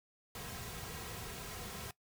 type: noise with comb filter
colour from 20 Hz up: pink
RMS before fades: -45 dBFS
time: 0.35-1.91 s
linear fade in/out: 2 ms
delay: 3.4 ms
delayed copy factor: -0.6
effects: noise-tail reverb RT60 0.1 s tail -19 dB re dry